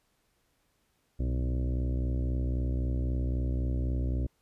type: harmonic tone with a mistuned harmonic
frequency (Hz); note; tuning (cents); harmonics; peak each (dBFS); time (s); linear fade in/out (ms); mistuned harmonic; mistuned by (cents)
63.8; C2; -43; 1 / 2 / 3 / 4 / 5 / 6 / 7 / 8 / 9 / 10; -28 / -34 / -46 / -39 / -42 / -48 / -54 / -52 / -50 / -58; 1.19-4.27; 10; 2; -71
effects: pink hiss -73 dBFS RMS until 4.41 s + resampled to 32000 Hz